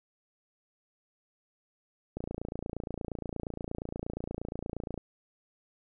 click train, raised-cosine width 2 ms, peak -22 dBFS, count 81, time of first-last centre 2.17-4.977 s, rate 28.5 Hz, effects none

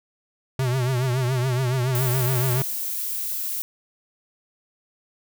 square tone with vibrato, 127.3 Hz, C3, 47 cents flat, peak -21 dBFS, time 0.59-2.62 s, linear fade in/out 2 ms, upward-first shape triangle, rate 7.1 Hz, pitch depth 110 cents each way
violet noise, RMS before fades -28 dBFS, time 1.95-3.62 s, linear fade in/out 0 ms
effects none

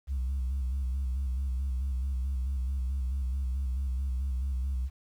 sine tone with vibrato, 65.41 Hz, C2, in tune, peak -26 dBFS, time 0.07-4.9 s, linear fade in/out 50 ms, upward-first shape square, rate 4.6 Hz, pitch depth 64 cents each way, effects tanh soft clip ceiling -26 dBFS + 10-bit

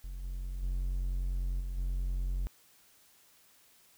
triangle tone with level steps, 45.14 Hz, F#1, 42 cents flat, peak -36 / -33 / -28 / -32 / -28 dBFS, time 0.04-2.47 s, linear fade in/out 0 ms, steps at 0.23 / 0.62 / 1.6 / 1.77 s, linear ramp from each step 10 ms, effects white hiss -63 dBFS RMS until 3.97 s

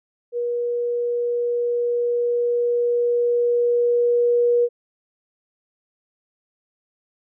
sine tone with level ramp, 479.7 Hz, A#4, 50 cents sharp, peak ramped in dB -21 to -14 dBFS, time 0.32-4.69 s, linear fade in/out 50 ms, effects none

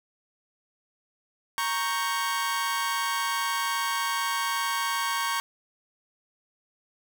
sawtooth chord, G diminished, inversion first, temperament equal, 932.3 / 1108.7 / 1568 Hz, Bb5 / Db6 / G6, 0 / 0 / 0 cents, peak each -27 / -25 / -29 dBFS, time 1.58-5.4 s, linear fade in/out 0 ms, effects none

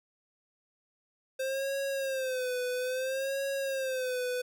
square tone with vibrato, 523.3 Hz, C5, in tune, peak -31 dBFS, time 1.39-4.42 s, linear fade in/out 10 ms, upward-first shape sine, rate 0.6 Hz, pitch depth 87 cents each way, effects none

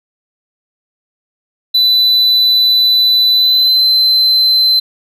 triangle tone with pitch glide, 3993 to 4070 Hz, B7 to C8, +18 to -49 cents, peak -6 dBFS, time 1.74-4.8 s, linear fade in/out 10 ms, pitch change +33 cents, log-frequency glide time 3.33-3.86 s, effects none

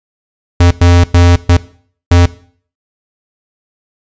square tone bursts at uneven times, 87.31 Hz, F2, in tune, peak -4 dBFS, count 5, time 0.6-0.71 / 0.81-1.04 / 1.14-1.36 / 1.49-1.57 / 2.11-2.26 s, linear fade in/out 5 ms, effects noise-tail reverb RT60 0.5 s tail -18 dB re dry + resampled to 16000 Hz

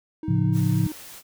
triangle tone with vibrato, 311.1 Hz, D#4, in tune, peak -28 dBFS, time 0.23-0.92 s, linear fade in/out 2 ms, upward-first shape square, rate 4 Hz, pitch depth 17 cents each way
sine chord, A augmented, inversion none, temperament equal, 110 / 138.59 / 174.61 Hz, A2 / C#3 / E#3, 0 / 0 / 0 cents, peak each -23 dBFS, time 0.28-0.87 s, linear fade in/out 5 ms
white noise, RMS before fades -42 dBFS, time 0.52-1.23 s, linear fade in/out 50 ms
effects none

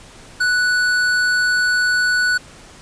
triangle tone with hard clipping, 1480 Hz, F#6, in tune, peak -16 dBFS, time 0.4-2.38 s, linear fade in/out 10 ms, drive 15 dB, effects pink hiss -42 dBFS RMS until 2.81 s + resampled to 22050 Hz

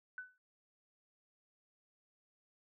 sine tone with exponential decay, 1500 Hz, F#6, 23 cents sharp, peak -39 dBFS, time 0.18-0.38 s, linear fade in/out 1 ms, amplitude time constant 42 ms, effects none

